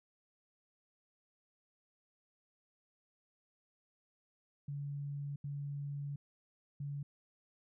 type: tone bursts at uneven times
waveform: sine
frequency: 142.6 Hz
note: C#3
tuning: 49 cents sharp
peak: -38 dBFS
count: 3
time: 4.68-5.36 / 5.44-6.16 / 6.8-7.03 s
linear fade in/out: 5 ms
effects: none